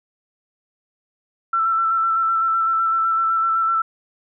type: tone with vibrato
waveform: sine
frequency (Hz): 1336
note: E6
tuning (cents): +23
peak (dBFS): -16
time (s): 1.53-3.82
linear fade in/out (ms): 5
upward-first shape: square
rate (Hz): 7.9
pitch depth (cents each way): 17
effects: none